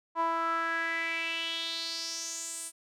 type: tone with band-pass filter sweep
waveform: sawtooth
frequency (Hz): 330.7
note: E4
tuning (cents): +6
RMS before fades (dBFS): -33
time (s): 0.15-2.72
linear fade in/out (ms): 50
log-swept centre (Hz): 960 to 9300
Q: 4.9
effects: none